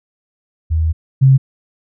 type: tone pair in turn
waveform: sine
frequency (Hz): 80 / 133.64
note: D#2 / C3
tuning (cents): +49 / +37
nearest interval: major sixth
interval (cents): 888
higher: second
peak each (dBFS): -12 / -5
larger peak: second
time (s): 0.7-0.93 / 1.21-1.38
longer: first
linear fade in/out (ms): 20
effects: none